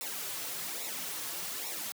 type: noise with flanger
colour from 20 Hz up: white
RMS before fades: -38 dBFS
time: 0.01-1.92 s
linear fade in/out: 0 ms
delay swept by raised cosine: 0.63 to 5.13 ms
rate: 1.2 Hz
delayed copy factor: -0.75
effects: high-pass 150 Hz 12 dB/octave